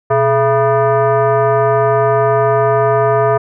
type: tone with frequency modulation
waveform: sine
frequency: 123.47 Hz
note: B2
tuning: in tune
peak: -9 dBFS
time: 0.1-3.38 s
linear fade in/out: 10 ms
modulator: 548 Hz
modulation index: 1.8
effects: none